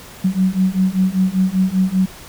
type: beating tone pair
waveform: sine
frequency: 185 / 190.1 Hz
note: F#3 / F#3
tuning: 0 / +47 cents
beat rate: 5.1 Hz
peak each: -17 / -16 dBFS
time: 0.24-2.06 s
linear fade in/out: 10 ms
effects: pink hiss -38 dBFS RMS until 2.28 s